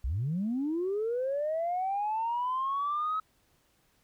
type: linear sweep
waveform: sine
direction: up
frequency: 51.91 to 1287 Hz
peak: -27 dBFS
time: 0.04-3.2 s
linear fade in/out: 5 ms
effects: tanh soft clip ceiling -24 dBFS + pink hiss -69 dBFS RMS until 4.03 s